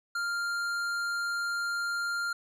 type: tone with tanh clipping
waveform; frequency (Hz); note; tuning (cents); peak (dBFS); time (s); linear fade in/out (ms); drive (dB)
triangle; 1396.9; F6; 0; -31; 0.15-2.33; 5; 17
effects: none